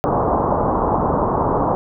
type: low-pass noise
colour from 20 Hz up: white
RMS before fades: -18 dBFS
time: 0.04-1.75 s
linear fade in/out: 0 ms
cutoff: 1100 Hz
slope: 48 dB/octave
effects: none